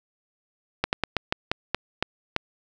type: slowing click train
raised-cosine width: 0.3 ms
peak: -6 dBFS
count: 9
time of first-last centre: 0.84-2.364 s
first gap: 89 ms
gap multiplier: 1.21
effects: none